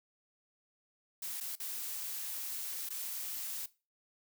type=noise with dropouts; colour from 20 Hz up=blue; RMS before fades=-40 dBFS; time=1.22-3.66 s; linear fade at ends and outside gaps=5 ms; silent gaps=1.403-1.408 / 1.555-1.599 / 2.891-2.903 s; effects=noise-tail reverb RT60 0.3 s tail -19 dB re dry